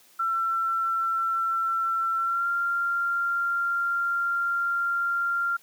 sine tone with pitch glide, 1347 to 1387.3 Hz, E6 to F6, +37 to -12 cents, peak -23 dBFS, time 0.19-5.57 s, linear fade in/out 10 ms, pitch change +51 cents, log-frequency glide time 2.19-2.48 s, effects white hiss -57 dBFS RMS until 5.62 s + high-pass 150 Hz 12 dB/octave

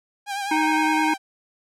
sawtooth tone with vibrato, 801 Hz, G5, 37 cents sharp, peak -22 dBFS, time 0.26-1.18 s, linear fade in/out 50 ms, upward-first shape triangle, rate 9.7 Hz, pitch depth 58 cents each way
harmonic tone, 311.1 Hz, D#4, in tune, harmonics 1 / 3 / 5 / 7 / 8, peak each -22 / -22 / -29 / -30 / -31 dBFS, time 0.51-1.14 s, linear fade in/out 5 ms
effects low-pass 11000 Hz 12 dB/octave

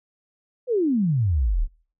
sine exponential sweep, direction down, 525 to 31.54 Hz, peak -18 dBFS, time 0.67-1.68 s, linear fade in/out 50 ms, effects noise-tail reverb RT60 0.5 s tail -25 dB re dry

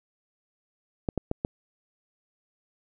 clicks, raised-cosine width 2 ms, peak -13 dBFS, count 4, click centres 1.088 / 1.177 / 1.314 / 1.449 s, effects none

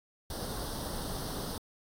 pink noise with comb filter, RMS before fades -38 dBFS, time 0.3-1.58 s, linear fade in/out 2 ms, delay 0.21 ms, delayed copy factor +0.8, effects AAC 64 kbps

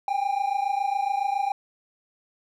triangle tone pair together, 785 / 812.2 Hz, G5 / G#5, +2 / -39 cents, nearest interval minor second, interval 59 cents, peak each -24 dBFS, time 0.08-1.52 s, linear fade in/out 2 ms, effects none

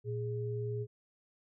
sine tone pair together, 116.54 / 414.4 Hz, A#2 / G#4, 0 / -4 cents, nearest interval octave + minor seventh, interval 2196 cents, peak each -35 / -38 dBFS, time 0.04-0.87 s, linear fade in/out 50 ms, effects none

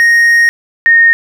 triangle / sine tone pair in turn, 1864.7 / 1845.4 Hz, A#6 / A#6, 0 / -18 cents, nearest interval unison, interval 18 cents, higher first, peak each -3 dBFS, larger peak neither, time 0-0.49 / 0.86-1.13 s, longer first, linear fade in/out 0 ms, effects none

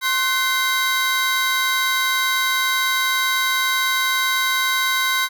square tone cluster, 1055 / 1517 / 2083 / 3861 Hz, C6 / F#6 / C7 / B7, +14 / +43 / -8 / -40 cents, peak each -24 dBFS, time 0.01-5.29 s, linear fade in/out 50 ms, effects none

